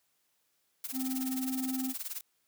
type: noise with tremolo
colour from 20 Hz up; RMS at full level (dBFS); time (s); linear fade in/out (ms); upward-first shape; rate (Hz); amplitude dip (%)
blue; -36; 0.84-2.21; 2; sine; 19; 85
type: tone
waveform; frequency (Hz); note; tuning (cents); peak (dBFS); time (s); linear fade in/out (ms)
triangle; 260.2; C4; -9; -30; 0.92-1.94; 50
effects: white hiss -75 dBFS RMS until 2.47 s + high-pass 80 Hz 12 dB/octave